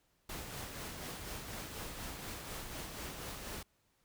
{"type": "noise with tremolo", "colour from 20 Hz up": "pink", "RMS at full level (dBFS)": -43, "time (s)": [0.29, 3.63], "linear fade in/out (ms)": 5, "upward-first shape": "sine", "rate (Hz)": 4.1, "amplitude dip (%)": 35, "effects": ["pink hiss -75 dBFS RMS until 4.04 s"]}